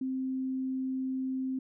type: tone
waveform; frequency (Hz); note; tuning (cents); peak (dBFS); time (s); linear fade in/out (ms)
sine; 261.6; C4; 0; -30; 0.01-1.59; 5
effects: none